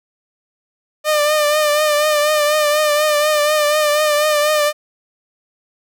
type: tone with vibrato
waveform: sawtooth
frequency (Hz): 601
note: D5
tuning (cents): +40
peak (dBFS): -9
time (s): 1.04-4.73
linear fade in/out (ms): 50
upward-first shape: triangle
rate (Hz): 4.1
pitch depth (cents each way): 49
effects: none